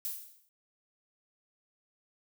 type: noise with exponential decay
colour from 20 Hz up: violet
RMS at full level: -33 dBFS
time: 0.05-0.49 s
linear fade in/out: 0 ms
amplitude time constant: 95 ms
effects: none